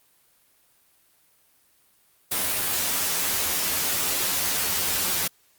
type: noise with comb filter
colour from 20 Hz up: white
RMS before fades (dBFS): -25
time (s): 2.31-5.28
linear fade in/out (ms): 10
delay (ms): 11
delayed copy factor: +0.7
effects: white hiss -62 dBFS RMS until 5.58 s + Opus 32 kbps